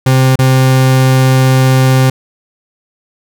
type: tone with dropouts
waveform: 40% pulse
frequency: 130.81 Hz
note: C3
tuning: in tune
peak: -5 dBFS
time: 0.06-2.1 s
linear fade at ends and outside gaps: 5 ms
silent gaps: 0.358-0.389 s
effects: none